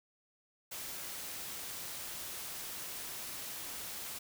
white noise, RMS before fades -43 dBFS, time 0.71-4.19 s, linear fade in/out 10 ms, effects none

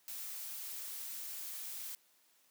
blue noise, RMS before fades -44 dBFS, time 0.08-1.95 s, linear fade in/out 0 ms, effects white hiss -70 dBFS RMS until 2.5 s + high-pass 200 Hz 12 dB/octave

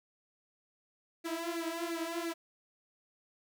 sawtooth tone with flanger, 334.4 Hz, E4, 25 cents sharp, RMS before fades -37 dBFS, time 1.24-2.34 s, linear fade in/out 20 ms, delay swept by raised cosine 0.45 to 4.95 ms, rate 2.9 Hz, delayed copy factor +0.8, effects none

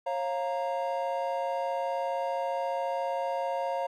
triangle chord, Bb minor, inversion first, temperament equal with one note detuned, 543.6 / 698.5 / 932.3 Hz, Db5 / F5 / Bb5, -34 / 0 / 0 cents, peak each -30 / -31 / -32 dBFS, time 0.06-3.87 s, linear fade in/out 10 ms, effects none

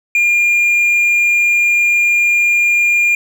triangle tone, 2409 Hz, D7, 43 cents sharp, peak -8 dBFS, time 0.15-3.15 s, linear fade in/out 2 ms, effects none

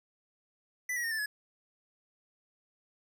square tone with pitch steps, 1990 / 1912.2 / 1837.5 / 1765.7 / 1696.7 Hz, B6 / A#6 / A#6 / A6 / G#6, +13 / +44 / -25 / +6 / +37 cents, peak -32 dBFS, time 0.89-1.26 s, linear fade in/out 5 ms, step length 74 ms, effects none

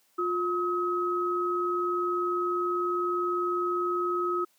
sine tone pair together, 354.2 / 1275 Hz, F4 / D#6, +24 / +42 cents, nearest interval octave + minor seventh, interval 2218 cents, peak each -28 dBFS, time 0.18-4.45 s, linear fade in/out 10 ms, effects white hiss -67 dBFS RMS until 4.58 s + high-pass 200 Hz 12 dB/octave

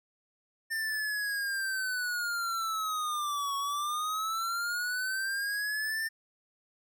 square linear two-way sweep, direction down then up, 1800 to 1108.7 to 1800 Hz, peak -31 dBFS, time 0.7-6.09 s, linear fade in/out 20 ms, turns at 3.56 s, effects none

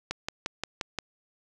click train, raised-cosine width 0.2 ms, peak -13 dBFS, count 6, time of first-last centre 0.11-0.987 s, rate 5.7 Hz, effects none

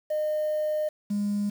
triangle tone pair in turn, 611 / 204.7 Hz, D#5 / G#3, -32 / -25 cents, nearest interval octave + perfect fifth, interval 1893 cents, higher first, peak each -21 dBFS, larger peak neither, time 0.1-0.89 / 1.1-1.5 s, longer first, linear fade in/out 10 ms, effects tanh soft clip ceiling -21 dBFS + 8-bit

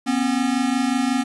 square tone pair together, 244.2 / 269.7 Hz, B3 / C#4, -19 / -47 cents, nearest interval major second, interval 172 cents, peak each -22 dBFS, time 0.06-1.24 s, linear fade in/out 20 ms, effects resampled to 24000 Hz + 8-bit

